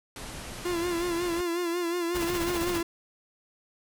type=low-pass noise; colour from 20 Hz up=pink; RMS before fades=-40 dBFS; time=0.16-1.41 s; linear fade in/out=2 ms; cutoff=12000 Hz; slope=96 dB/octave
type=tone with vibrato; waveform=45% pulse; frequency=345.7 Hz; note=F4; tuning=18 cents flat; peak=-27 dBFS; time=0.65-2.83 s; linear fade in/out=5 ms; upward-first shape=sine; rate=5.5 Hz; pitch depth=57 cents each way
type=noise with tremolo; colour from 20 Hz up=pink; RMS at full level=-32 dBFS; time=2.14-2.82 s; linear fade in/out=20 ms; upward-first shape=sine; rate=15 Hz; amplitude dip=55%
effects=none